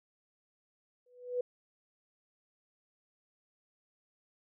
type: tone with exponential growth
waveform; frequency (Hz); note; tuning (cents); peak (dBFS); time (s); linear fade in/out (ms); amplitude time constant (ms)
sine; 493.9; B4; 0; -27; 1.06-1.41; 5; 75
effects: none